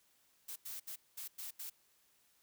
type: noise bursts at uneven times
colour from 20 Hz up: blue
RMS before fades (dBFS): -45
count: 6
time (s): 0.48-0.56 / 0.65-0.8 / 0.87-0.96 / 1.17-1.28 / 1.38-1.51 / 1.59-1.7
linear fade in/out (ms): 10
effects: white hiss -72 dBFS RMS until 2.42 s